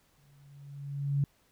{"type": "tone with exponential growth", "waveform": "sine", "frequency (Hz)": 141, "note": "C#3", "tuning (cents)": 30, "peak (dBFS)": -23, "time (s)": [0.18, 1.24], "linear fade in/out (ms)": 2, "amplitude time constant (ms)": 230, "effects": ["pink hiss -68 dBFS RMS until 1.51 s"]}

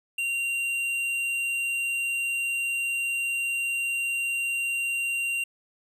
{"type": "tone with tanh clipping", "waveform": "triangle", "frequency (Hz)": 2765, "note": "F7", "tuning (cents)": -18, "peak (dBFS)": -27, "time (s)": [0.18, 5.44], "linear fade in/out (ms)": 5, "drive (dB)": 14, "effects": []}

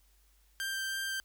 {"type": "tone with vibrato", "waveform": "sawtooth", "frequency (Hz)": 1574, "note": "G6", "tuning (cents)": 7, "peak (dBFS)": -30, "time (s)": [0.6, 1.2], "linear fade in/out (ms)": 0, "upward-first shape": "sine", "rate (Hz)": 3.1, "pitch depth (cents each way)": 8, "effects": ["added 50 Hz sine -64 dBFS peak until 1.24 s", "white hiss -70 dBFS RMS until 1.24 s"]}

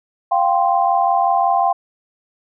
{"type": "chord", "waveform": "sine", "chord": "F suspended second", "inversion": "none", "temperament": "equal", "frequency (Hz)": [698.5, 784, 1046.5], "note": ["F5", "G5", "C6"], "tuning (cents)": [0, 0, 0], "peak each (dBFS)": [-17, -16, -20], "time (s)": [0.31, 1.73], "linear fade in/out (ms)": 10, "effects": []}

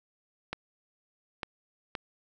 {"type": "clicks", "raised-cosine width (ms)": 0.3, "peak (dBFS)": -17, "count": 3, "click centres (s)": [0.53, 1.432, 1.952], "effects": []}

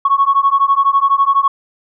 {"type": "beating tone pair", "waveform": "sine", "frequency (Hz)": [1100, 1112], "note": ["C#6", "C#6"], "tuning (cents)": [-14, 5], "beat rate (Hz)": 12, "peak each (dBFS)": -12, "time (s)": [0.05, 1.48], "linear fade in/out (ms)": 5, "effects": ["tanh soft clip ceiling -2 dBFS"]}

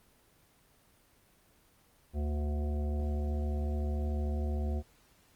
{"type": "harmonic tone with a mistuned harmonic", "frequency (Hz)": 73.42, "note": "D2", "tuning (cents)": 0, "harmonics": [1, 3, 5, 7, 9, 10], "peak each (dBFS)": [-30, -40, -44, -47, -49, -50], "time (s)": [2.13, 4.83], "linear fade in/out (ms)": 50, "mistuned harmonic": 3, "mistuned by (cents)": 22, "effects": ["pink hiss -65 dBFS RMS until 5.35 s", "Opus 24 kbps"]}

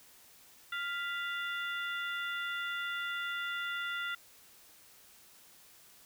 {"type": "harmonic tone with a mistuned harmonic", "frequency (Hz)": 698.5, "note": "F5", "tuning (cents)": 0, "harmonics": [2, 3, 4, 5], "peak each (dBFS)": [-36, -41, -44, -44], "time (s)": [0.72, 4.15], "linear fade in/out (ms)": 5, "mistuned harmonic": 3, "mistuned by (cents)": -97, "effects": ["white hiss -59 dBFS RMS until 6.05 s"]}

